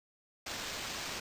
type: noise with sample-and-hold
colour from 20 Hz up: white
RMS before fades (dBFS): -40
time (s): 0.46-1.2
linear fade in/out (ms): 5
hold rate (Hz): 11025
effects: resampled to 32000 Hz